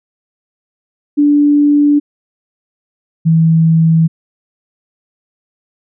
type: tone pair in turn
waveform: sine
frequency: 291.5 / 162.56 Hz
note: D4 / E3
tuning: -13 / -24 cents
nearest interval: minor seventh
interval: 1011 cents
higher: first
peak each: -6 dBFS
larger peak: neither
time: 1.17-2 / 3.25-4.08 s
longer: neither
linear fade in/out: 20 ms
effects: none